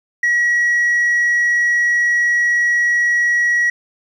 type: tone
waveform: sine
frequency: 1917 Hz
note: A#6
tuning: 48 cents sharp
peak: -10 dBFS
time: 0.23-3.7 s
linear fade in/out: 5 ms
effects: tanh soft clip ceiling -11 dBFS + 8-bit